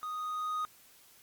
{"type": "tone with level ramp", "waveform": "triangle", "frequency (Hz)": 1244.5, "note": "D#6", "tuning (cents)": 0, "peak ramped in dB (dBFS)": [-34, -29], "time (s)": [0.03, 0.65], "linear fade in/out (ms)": 0, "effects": ["white hiss -60 dBFS RMS until 1.22 s", "Opus 48 kbps"]}